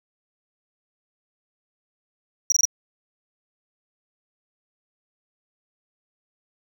triangle tone bursts, 5760 Hz, F#8, 47 cents flat, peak -14 dBFS, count 4, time 2.5-2.653 s, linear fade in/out 2 ms, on 21 ms, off 23 ms, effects none

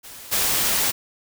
white noise with level steps, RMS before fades -40 / -21 dBFS, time 0.03-0.92 s, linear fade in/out 20 ms, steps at 0.31 s, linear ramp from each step 20 ms, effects none

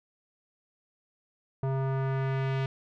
square tone with low-pass filter sweep, 134.1 Hz, C3, 43 cents sharp, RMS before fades -29 dBFS, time 1.63-2.66 s, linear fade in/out 2 ms, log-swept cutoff 900 to 3000 Hz, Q 1.2, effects none

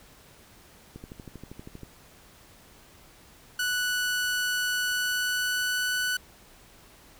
click train, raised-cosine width 3 ms, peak -28 dBFS, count 12, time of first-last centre 0.96-1.833 s, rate 12.6 Hz
sawtooth tone with pitch glide, 1480 to 1489.4 Hz, F#6 to F#6, 0 to +11 cents, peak -22 dBFS, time 3.59-6.17 s, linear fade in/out 5 ms, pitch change +11 cents, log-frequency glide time 4.84-5.99 s
effects pink hiss -54 dBFS RMS until 7.19 s

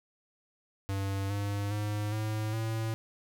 square tone with pitch steps, 98 / 101.28 / 104.67 / 108.17 / 111.79 Hz, G2 / G#2 / G#2 / A2 / A2, 0 / -43 / +14 / -29 / +28 cents, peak -31 dBFS, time 0.89-2.94 s, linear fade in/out 0 ms, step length 410 ms, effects none

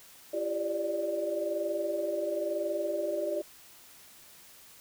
sine tone cluster, 339.9 / 393.9 / 575 / 596 Hz, F4 / G4 / D5 / D5, -47 / +8 / -37 / +25 cents, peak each -36 / -37 / -39 / -31 dBFS, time 0.33-3.42 s, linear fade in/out 10 ms, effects white hiss -54 dBFS RMS until 4.8 s

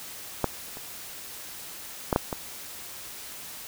clicks, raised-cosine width 1 ms, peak -8 / -26 / -8 / -6 / -15 dBFS, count 5, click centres 0.443 / 0.771 / 2.128 / 2.161 / 2.328 s, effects white hiss -41 dBFS RMS until 3.67 s

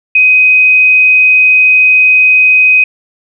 sine tone, 2513 Hz, D#7, 17 cents sharp, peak -3 dBFS, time 0.15-2.84 s, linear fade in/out 5 ms, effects none

